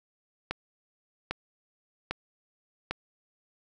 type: click train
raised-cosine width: 0.3 ms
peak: -14 dBFS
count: 4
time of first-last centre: 0.51-2.91 s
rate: 1.25 Hz
effects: none